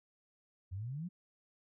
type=exponential sweep; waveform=sine; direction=up; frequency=87.31 to 187.6 Hz; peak=-38 dBFS; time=0.71-1.09 s; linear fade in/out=20 ms; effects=none